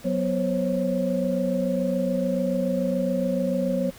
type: tone cluster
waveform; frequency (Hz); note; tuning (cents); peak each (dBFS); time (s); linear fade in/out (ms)
sine; 184.9 / 246.7 / 519 / 546; F#3 / B3 / C5 / C#5; -1 / -2 / -14 / -26; -26 / -27 / -32 / -26; 0.04-3.91; 20
effects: pink hiss -47 dBFS RMS until 3.98 s